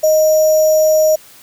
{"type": "tone with sample-and-hold", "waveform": "sine", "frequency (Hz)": 622, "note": "D#5", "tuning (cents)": -1, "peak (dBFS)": -8, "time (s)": [0.03, 1.16], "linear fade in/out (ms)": 10, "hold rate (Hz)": 6300, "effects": ["white hiss -42 dBFS RMS until 1.42 s"]}